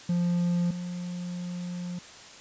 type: tone pair in turn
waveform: triangle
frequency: 174.61 / 177.15 Hz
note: F3 / F3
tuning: 0 / +25 cents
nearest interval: unison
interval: 25 cents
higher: second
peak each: -21 / -30 dBFS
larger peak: first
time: 0.09-0.71 / 0.71-1.99 s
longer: second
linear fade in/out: 5 ms
effects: white hiss -47 dBFS RMS until 2.4 s + resampled to 16000 Hz